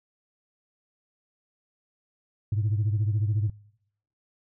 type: beating tone pair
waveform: sine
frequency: 103.83 / 117.83 Hz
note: G#2 / A#2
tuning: 0 / +19 cents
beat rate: 14 Hz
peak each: -22 / -28 dBFS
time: 2.52-3.5 s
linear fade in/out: 5 ms
effects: noise-tail reverb RT60 0.8 s tail -26 dB re dry + tanh soft clip ceiling -19 dBFS